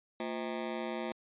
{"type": "ring-modulated tone", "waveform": "20% pulse", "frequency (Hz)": 288.2, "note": "D4", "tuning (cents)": -33, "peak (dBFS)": -27, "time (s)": [0.2, 1.12], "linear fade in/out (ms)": 0, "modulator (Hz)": 62, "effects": ["resampled to 8000 Hz"]}